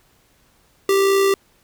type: tone with amplitude modulation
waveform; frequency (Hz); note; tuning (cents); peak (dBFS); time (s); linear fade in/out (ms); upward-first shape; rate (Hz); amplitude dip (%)
square; 392; G4; 0; -13; 0.89-1.34; 2; sine; 62.5; 30
effects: pink hiss -58 dBFS RMS until 1.63 s